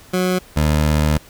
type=tone pair in turn; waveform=20% pulse; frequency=183.1 / 76.01 Hz; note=F#3 / D#2; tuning=-18 / -40 cents; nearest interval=octave + minor third; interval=1522 cents; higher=first; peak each=-11 / -9 dBFS; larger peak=second; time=0.13-0.39 / 0.56-1.18 s; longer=second; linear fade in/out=10 ms; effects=pink hiss -45 dBFS RMS until 1.29 s